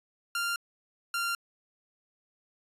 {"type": "tone pair in turn", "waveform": "sawtooth", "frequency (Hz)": [1392, 1385.7], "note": ["F6", "F6"], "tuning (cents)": [-6, -14], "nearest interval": "unison", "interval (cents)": 8, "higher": "first", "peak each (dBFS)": -25, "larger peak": "neither", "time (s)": [[0.35, 0.56], [1.14, 1.35]], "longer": "neither", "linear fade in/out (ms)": 2, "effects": ["resampled to 32000 Hz"]}